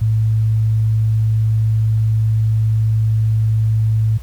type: tone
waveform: sine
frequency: 110 Hz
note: A2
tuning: in tune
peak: -12 dBFS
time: 0.01-4.18 s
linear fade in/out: 10 ms
effects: added 60 Hz sine -29 dBFS peak until 4.22 s + pink hiss -47 dBFS RMS until 4.22 s